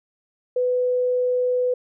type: tone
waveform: sine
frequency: 498.6 Hz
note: B4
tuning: 16 cents sharp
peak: -18 dBFS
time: 0.56-1.74 s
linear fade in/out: 5 ms
effects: none